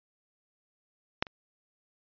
clicks, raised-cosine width 0.3 ms, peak -9 / -28 dBFS, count 2, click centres 1.225 / 1.268 s, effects resampled to 11025 Hz

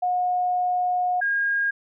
sine tone pair in turn, 723 / 1625 Hz, F#5 / G#6, -40 / -38 cents, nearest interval octave + major second, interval 1402 cents, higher second, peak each -20 dBFS, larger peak neither, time 0.02-1.21 / 1.21-1.71 s, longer first, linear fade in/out 10 ms, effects none

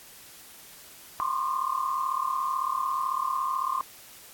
sine tone cluster, 1018 / 1054 / 1092 / 1201 Hz, C6 / C6 / C#6 / D6, -48 / +12 / -26 / +38 cents, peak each -34 / -29 / -32 / -32 dBFS, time 1.2-3.81 s, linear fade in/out 0 ms, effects white hiss -49 dBFS RMS until 4.33 s + AAC 64 kbps

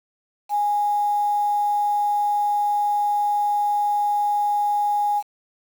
sine tone with quantisation, 826 Hz, G#5, 10 cents flat, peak -18 dBFS, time 0.49-5.23 s, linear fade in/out 50 ms, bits 7, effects none

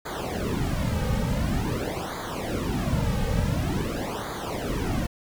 brown noise with flanger, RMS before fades -27 dBFS, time 0.05-5.07 s, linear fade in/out 10 ms, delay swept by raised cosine 0.36 to 2.96 ms, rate 0.47 Hz, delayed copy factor -1, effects none

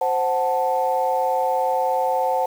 sine chord, F# diminished, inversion second, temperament equal, 523.3 / 740 / 880 Hz, C5 / F#5 / A5, 0 / 0 / 0 cents, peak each -22 dBFS, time 0.01-2.46 s, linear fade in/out 5 ms, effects tanh soft clip ceiling -9 dBFS + 7-bit

